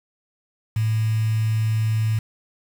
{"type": "tone with quantisation", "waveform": "sine", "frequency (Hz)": 110, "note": "A2", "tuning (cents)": 0, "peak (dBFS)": -18, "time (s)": [0.76, 2.19], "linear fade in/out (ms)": 5, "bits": 6, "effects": []}